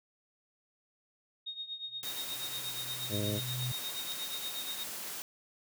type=tone with tremolo; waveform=sine; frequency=3720 Hz; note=A#7; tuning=4 cents flat; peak=-35 dBFS; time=1.46-4.84 s; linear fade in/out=10 ms; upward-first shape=triangle; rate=8.4 Hz; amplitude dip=85%
type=tone with exponential growth; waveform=sine; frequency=125.4 Hz; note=B2; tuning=27 cents sharp; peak=-32 dBFS; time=1.88-3.72 s; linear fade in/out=5 ms; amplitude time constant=400 ms
type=high-pass noise; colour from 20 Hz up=white; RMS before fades=-41 dBFS; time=2.03-5.22 s; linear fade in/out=0 ms; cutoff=130 Hz; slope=12 dB/octave
type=harmonic tone; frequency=103.83 Hz; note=G#2; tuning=in tune; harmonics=1 / 2 / 3 / 4 / 5 / 6; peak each=-35 / -38 / -40 / -41 / -42 / -43 dBFS; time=3.09-3.41 s; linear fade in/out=50 ms
effects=none